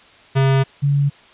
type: tone pair in turn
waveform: square / sine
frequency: 135 / 141.92 Hz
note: C#3 / C#3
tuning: -45 / +41 cents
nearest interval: minor second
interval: 86 cents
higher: second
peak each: -13 dBFS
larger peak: neither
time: 0.35-0.64 / 0.82-1.1 s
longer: first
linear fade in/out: 20 ms
effects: white hiss -47 dBFS RMS until 1.33 s + resampled to 8000 Hz